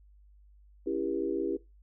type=chord; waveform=sine; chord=C# diminished seventh; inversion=none; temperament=just; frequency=277.2 / 332.6 / 399.1 / 479 Hz; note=C#4 / E4 / G4 / Bb4; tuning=0 / +16 / +31 / +47 cents; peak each=-36 / -32 / -33 / -38 dBFS; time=0.86-1.57 s; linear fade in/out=10 ms; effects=noise-tail reverb RT60 0.2 s tail -17 dB re dry + added 50 Hz sine -55 dBFS peak until 1.82 s